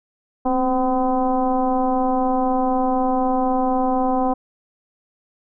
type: tone with frequency modulation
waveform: sine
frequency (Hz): 514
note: C5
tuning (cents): -31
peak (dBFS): -16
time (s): 0.45-4.34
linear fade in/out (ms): 10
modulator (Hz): 251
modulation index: 1.7
effects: none